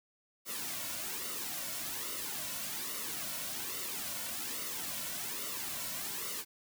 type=noise with flanger; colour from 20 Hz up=white; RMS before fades=-39 dBFS; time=0.45-6.45 s; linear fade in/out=50 ms; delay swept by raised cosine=1.2 to 2.5 ms; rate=1.2 Hz; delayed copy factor=-0.65; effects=none